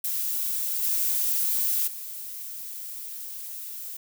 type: noise with level steps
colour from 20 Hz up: violet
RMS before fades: -28 / -25 / -37 dBFS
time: 0.04-3.97 s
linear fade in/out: 5 ms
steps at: 0.82 / 1.87 s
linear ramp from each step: 10 ms
effects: none